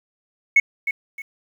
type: tone with echo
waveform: sine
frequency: 2200 Hz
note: C#7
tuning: 14 cents flat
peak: -8 dBFS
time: 0.56-0.6 s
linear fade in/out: 5 ms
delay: 310 ms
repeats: 2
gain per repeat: -11 dB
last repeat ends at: 1.22 s
effects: tanh soft clip ceiling -7 dBFS + 8-bit